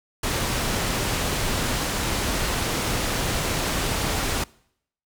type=low-pass noise; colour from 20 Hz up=pink; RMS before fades=-25 dBFS; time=0.23-4.44 s; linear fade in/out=5 ms; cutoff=11000 Hz; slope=12 dB/octave; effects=noise-tail reverb RT60 0.7 s tail -24 dB re dry